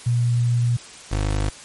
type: tone pair in turn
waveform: sine / 25% pulse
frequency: 120 / 51.26 Hz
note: B2 / G#1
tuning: -49 / -22 cents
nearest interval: octave + minor third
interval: 1473 cents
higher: first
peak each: -16 dBFS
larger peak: neither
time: 0.06-0.77 / 1.11-1.5 s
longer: first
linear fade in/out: 10 ms
effects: white hiss -41 dBFS RMS until 1.64 s + MP3 48 kbps